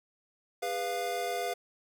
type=chord; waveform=square; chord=F diminished; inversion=first; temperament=equal with one note detuned; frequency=406.3 / 493.9 / 698.5 Hz; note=Ab4 / Cb5 / F5; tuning=-38 / 0 / 0 cents; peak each=-39 / -37 / -34 dBFS; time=0.62-1.54 s; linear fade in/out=10 ms; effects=none